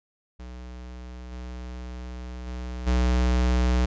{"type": "tone with level steps", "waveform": "square", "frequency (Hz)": 61.74, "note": "B1", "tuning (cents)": 0, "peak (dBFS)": [-38, -35, -32, -20], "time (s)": [0.39, 3.86], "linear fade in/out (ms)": 10, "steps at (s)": [1.31, 2.46, 2.86], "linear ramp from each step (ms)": 20, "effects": ["resampled to 16000 Hz"]}